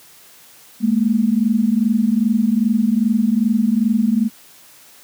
sine tone pair together, 210.6 / 233.1 Hz, G#3 / A#3, +24 / 0 cents, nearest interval major second, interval 176 cents, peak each -16 dBFS, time 0.8-4.3 s, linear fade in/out 50 ms, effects white hiss -46 dBFS RMS until 5.03 s + high-pass 100 Hz 12 dB/octave

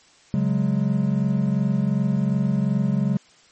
triangle chord, C# suspended fourth, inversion none, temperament equal, 138.59 / 185 / 207.7 Hz, C#3 / F#3 / G#3, 0 / 0 / 0 cents, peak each -21 dBFS, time 0.34-3.17 s, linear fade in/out 0 ms, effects white hiss -54 dBFS RMS until 3.51 s + MP3 32 kbps

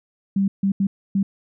sine tone bursts at uneven times, 196 Hz, G3, in tune, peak -16 dBFS, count 4, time 0.36-0.48 / 0.63-0.72 / 0.8-0.87 / 1.15-1.23 s, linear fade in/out 5 ms, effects none

